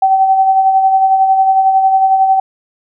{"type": "tone with tremolo", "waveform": "sine", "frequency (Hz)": 768, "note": "G5", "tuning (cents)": -36, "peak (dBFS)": -5, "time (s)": [0.02, 2.4], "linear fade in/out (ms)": 5, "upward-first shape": "sine", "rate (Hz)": 11, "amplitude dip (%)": 45, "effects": []}